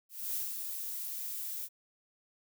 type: noise with ADSR envelope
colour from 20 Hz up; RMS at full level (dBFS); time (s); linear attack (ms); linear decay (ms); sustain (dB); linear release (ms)
violet; -34; 0.09-1.69; 260; 140; -5; 52
effects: none